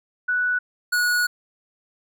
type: tone pair in turn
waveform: sine / square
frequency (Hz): 1479 / 1459.5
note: F#6 / F#6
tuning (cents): -1 / -24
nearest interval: unison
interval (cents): 23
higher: first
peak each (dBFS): -19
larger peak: neither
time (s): 0.28-0.59 / 0.92-1.27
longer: second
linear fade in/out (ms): 10
effects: none